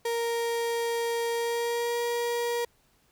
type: tone with pitch glide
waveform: 35% pulse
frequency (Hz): 466.2 to 474.3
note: A#4 to A#4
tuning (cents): 0 to +30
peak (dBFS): -25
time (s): 0.05-2.65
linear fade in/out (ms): 5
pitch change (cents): +30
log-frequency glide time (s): 1.33-1.99
effects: pink hiss -66 dBFS RMS until 3.11 s